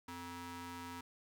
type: ring-modulated tone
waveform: sawtooth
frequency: 349.2 Hz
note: F4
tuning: in tune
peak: -38 dBFS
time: 0.08-1.01 s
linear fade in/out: 5 ms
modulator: 607 Hz
effects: none